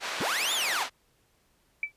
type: band-pass noise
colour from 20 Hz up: pink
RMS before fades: -34 dBFS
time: 0-0.9 s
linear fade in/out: 50 ms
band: 770 to 5000 Hz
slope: 12 dB/octave
type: linear two-way sweep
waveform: sawtooth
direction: up then down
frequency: 65.41 to 3675 to 655 Hz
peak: -24 dBFS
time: 0.2-0.84 s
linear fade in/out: 10 ms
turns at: 0.53 s
type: tone with exponential decay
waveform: sine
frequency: 2314 Hz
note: D7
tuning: 26 cents flat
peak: -23 dBFS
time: 1.83-1.92 s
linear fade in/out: 2 ms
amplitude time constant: 19 ms
effects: pink hiss -68 dBFS RMS until 1.96 s + resampled to 32000 Hz